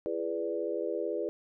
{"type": "chord", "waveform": "sine", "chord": "E dominant seventh", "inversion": "none", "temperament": "equal with one note detuned", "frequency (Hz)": [337.9, 415.3, 493.9, 587.3], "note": ["E4", "G#4", "B4", "D5"], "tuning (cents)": [43, 0, 0, 0], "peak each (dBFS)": [-36, -35, -35, -37], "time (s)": [0.06, 1.29], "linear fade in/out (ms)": 0, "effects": []}